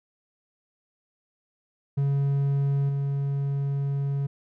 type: tone with level steps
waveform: triangle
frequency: 139.7 Hz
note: C#3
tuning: 14 cents sharp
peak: -19 / -22 dBFS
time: 1.97-4.27 s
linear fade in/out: 10 ms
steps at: 2.89 s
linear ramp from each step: 2 ms
effects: none